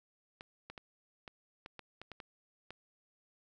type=clicks; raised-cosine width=0.3 ms; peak=-30 dBFS; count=10; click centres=0.409 / 0.7 / 0.778 / 1.278 / 1.661 / 1.793 / 2.016 / 2.117 / 2.202 / 2.706 s; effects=none

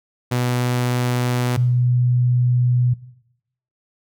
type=tone pair in turn; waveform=sawtooth / sine; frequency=123.47 / 123.47 Hz; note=B2 / B2; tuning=0 / 0 cents; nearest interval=unison; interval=0 cents; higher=neither; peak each=-14 dBFS; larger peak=neither; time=0.31-1.57 / 1.57-2.94 s; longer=second; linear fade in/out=10 ms; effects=noise-tail reverb RT60 0.8 s tail -18 dB re dry

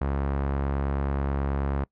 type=tone with low-pass filter; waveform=sawtooth; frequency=69.3 Hz; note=C#2; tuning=in tune; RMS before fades=-27 dBFS; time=0.01-1.84 s; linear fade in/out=5 ms; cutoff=1300 Hz; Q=1.1; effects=noise-tail reverb RT60 0.1 s tail -24 dB re dry

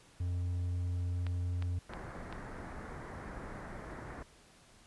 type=tone; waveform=triangle; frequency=88.6 Hz; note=F2; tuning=25 cents sharp; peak=-30 dBFS; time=0.2-1.79 s; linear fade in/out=5 ms
type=clicks; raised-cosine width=0.3 ms; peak=-28 dBFS; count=4; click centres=1.267 / 1.624 / 1.936 / 2.326 s
type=low-pass noise; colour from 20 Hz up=pink; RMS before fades=-45 dBFS; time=1.89-4.23 s; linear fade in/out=5 ms; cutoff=2000 Hz; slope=48 dB/octave
effects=pink hiss -61 dBFS RMS until 4.86 s + resampled to 24000 Hz

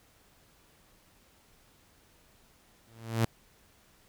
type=tone with exponential growth; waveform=sawtooth; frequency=113.8 Hz; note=A#2; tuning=41 cents flat; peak=-18 dBFS; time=2.87-3.25 s; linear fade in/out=5 ms; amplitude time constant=81 ms; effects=pink hiss -63 dBFS RMS until 4.08 s

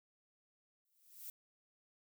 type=noise with exponential growth; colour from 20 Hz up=violet; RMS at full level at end=-45 dBFS; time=0.85-1.3 s; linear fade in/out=2 ms; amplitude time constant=96 ms; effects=none

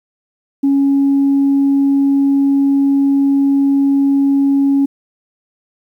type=tone; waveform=sine; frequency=277.2 Hz; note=C#4; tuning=in tune; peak=-8 dBFS; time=0.63-4.86 s; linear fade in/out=10 ms; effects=tanh soft clip ceiling -6 dBFS + 8-bit

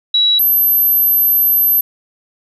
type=tone pair in turn; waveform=sine; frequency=3900 / 12382 Hz; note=B7 / G9; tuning=-23 / -22 cents; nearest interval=octave + minor sixth; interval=2001 cents; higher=second; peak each=-9 dBFS; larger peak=neither; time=0.14-0.39 / 0.39-1.81 s; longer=second; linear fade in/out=5 ms; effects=none

